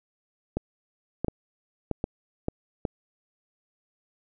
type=clicks; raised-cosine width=2 ms; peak=-13 dBFS; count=7; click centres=0.57 / 1.246 / 1.283 / 1.913 / 2.041 / 2.484 / 2.852 s; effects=none